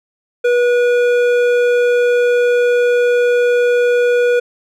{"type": "tone with hard clipping", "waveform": "triangle", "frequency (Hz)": 485.7, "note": "B4", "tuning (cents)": -29, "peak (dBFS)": -12, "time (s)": [0.44, 4.4], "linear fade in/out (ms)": 10, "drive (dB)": 14, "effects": []}